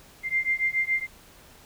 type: beating tone pair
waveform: sine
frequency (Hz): 2093 / 2100.1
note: C7 / C7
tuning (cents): 0 / +6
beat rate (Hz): 7.1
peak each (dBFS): -26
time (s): 0.23-1.07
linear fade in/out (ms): 50
effects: pink hiss -52 dBFS RMS until 1.65 s